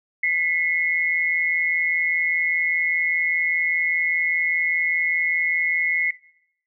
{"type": "tone pair together", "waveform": "sine", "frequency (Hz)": [2000, 2165], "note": ["B6", "C#7"], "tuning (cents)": [21, -41], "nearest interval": "minor second", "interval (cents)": 138, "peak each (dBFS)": -21, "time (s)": [0.23, 6.11], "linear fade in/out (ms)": 5, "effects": ["noise-tail reverb RT60 0.8 s tail -21 dB re dry"]}